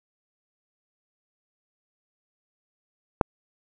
click, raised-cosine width 1 ms, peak -3 dBFS, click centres 3.212 s, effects none

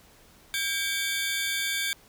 sawtooth tone cluster, 1601 / 2273 / 3537 Hz, G6 / C#7 / A7, +36 / +43 / +8 cents, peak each -28 dBFS, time 0.54-1.93 s, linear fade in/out 0 ms, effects pink hiss -56 dBFS RMS until 2.08 s

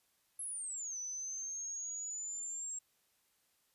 sine exponential two-way sweep, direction down then up, 11175 to 5960 to 7570 Hz, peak -39 dBFS, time 0.39-2.79 s, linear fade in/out 5 ms, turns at 0.98 s, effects white hiss -75 dBFS RMS until 3.74 s + resampled to 32000 Hz

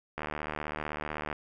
click train, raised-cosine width 0.5 ms, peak -19 dBFS, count 88, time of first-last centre 0.18-1.328 s, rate 75.8 Hz, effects none

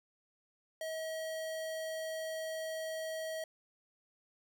square tone, 639 Hz, D#5, 46 cents sharp, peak -38 dBFS, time 0.81-3.44 s, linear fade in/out 2 ms, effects none

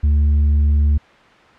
triangle tone with tanh clipping, 73.42 Hz, D2, in tune, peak -12 dBFS, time 0.03-0.98 s, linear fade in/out 10 ms, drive 8 dB, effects white hiss -46 dBFS RMS until 1.58 s + low-pass 2000 Hz 12 dB/octave

